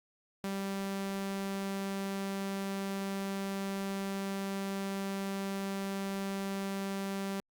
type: tone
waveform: sawtooth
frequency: 195.8 Hz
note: G3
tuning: 2 cents flat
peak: -30 dBFS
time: 0.44-7.4 s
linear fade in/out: 0 ms
effects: Opus 48 kbps